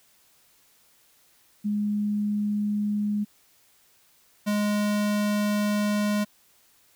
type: tone pair in turn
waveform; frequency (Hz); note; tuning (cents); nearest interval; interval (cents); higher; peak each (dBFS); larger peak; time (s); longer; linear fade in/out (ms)
sine / square; 207.7 / 207.7; G#3 / G#3; 0 / 0; unison; 0; neither; -23; neither; 1.64-3.25 / 4.46-6.25; second; 20
effects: white hiss -61 dBFS RMS until 6.95 s